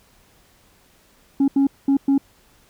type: tone bursts at uneven times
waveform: sine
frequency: 275.6 Hz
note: C#4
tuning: 10 cents flat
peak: -11 dBFS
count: 4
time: 1.4-1.48 / 1.56-1.67 / 1.88-1.97 / 2.08-2.18 s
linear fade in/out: 5 ms
effects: tanh soft clip ceiling -12 dBFS + pink hiss -56 dBFS RMS until 2.69 s